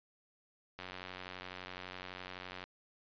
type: click train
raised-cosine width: 0.3 ms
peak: -28 dBFS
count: 171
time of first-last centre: 0.79-2.64 s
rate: 91.9 Hz
effects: resampled to 11025 Hz